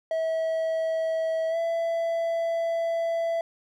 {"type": "tone with pitch glide", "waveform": "triangle", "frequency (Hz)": [647, 666.7], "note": ["E5", "E5"], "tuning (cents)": [-32, 19], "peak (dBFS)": -22, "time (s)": [0.11, 3.41], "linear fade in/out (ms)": 2, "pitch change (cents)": 51, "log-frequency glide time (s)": [1.49, 1.57], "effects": []}